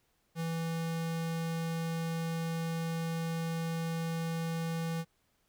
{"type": "tone", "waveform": "square", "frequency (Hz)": 164.81, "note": "E3", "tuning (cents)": 0, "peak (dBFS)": -33, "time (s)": [0.35, 5.05], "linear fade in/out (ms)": 50, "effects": ["pink hiss -74 dBFS RMS until 5.48 s"]}